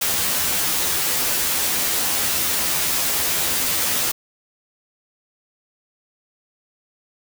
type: noise with comb filter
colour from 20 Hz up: white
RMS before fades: -21 dBFS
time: 0.01-4.12 s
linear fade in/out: 10 ms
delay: 12 ms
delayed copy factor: +0.75
effects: none